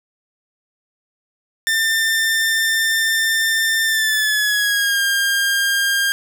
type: tone with pitch glide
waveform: sawtooth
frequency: 1794 to 1607.5 Hz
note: A6 to G6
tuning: +33 to +43 cents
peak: -12 dBFS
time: 1.67-6.12 s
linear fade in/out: 0 ms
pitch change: -190 cents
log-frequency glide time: 3.85-5.01 s
effects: 9-bit

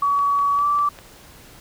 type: tone with pitch glide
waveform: sine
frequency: 1133 to 1162.8 Hz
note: C#6 to D6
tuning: +37 to -18 cents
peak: -16 dBFS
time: 0.02-0.89 s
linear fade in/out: 5 ms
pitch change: +45 cents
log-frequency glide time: 0.55-0.65 s
type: click train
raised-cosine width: 0.3 ms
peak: -23 dBFS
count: 5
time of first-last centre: 0.19-0.988 s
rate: 5.01 Hz
effects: pink hiss -46 dBFS RMS until 1.6 s

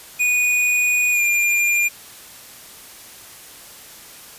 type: tone with pitch glide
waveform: square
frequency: 2467 to 2402 Hz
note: D#7 to D7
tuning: -15 to +38 cents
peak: -16 dBFS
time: 0.19-1.89 s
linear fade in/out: 20 ms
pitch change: -47 cents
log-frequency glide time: 1.12-1.22 s
effects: white hiss -41 dBFS RMS until 4.38 s + resampled to 32000 Hz

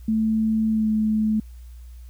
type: tone with pitch glide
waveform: sine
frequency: 220 to 216.3 Hz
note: A3 to A3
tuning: 0 to -29 cents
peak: -18 dBFS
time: 0.08-1.4 s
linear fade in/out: 5 ms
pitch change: -29 cents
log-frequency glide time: 0.7-0.9 s
effects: added 60 Hz sine -38 dBFS peak until 2.09 s + white hiss -60 dBFS RMS until 2.09 s

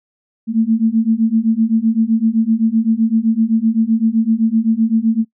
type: beating tone pair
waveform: sine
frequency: 220 / 227.8 Hz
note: A3 / A#3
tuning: 0 / -40 cents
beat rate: 7.8 Hz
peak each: -15 / -14 dBFS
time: 0.47-5.25 s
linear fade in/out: 50 ms
effects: noise-tail reverb RT60 0.1 s tail -24 dB re dry

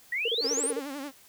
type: exponential sweep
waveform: sine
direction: up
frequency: 1864.7 to 10000 Hz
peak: -27 dBFS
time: 0.12-0.71 s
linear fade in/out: 5 ms
type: tone bursts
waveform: sine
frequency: 463.1 Hz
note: A#4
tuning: 11 cents flat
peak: -27 dBFS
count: 9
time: 0.25-0.795 s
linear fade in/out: 5 ms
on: 33 ms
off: 31 ms
type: tone with vibrato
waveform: sawtooth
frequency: 280 Hz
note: C#4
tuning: 18 cents sharp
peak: -31 dBFS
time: 0.4-1.12 s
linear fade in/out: 50 ms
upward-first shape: sine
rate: 11 Hz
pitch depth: 97 cents each way
effects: white hiss -56 dBFS RMS until 1.28 s

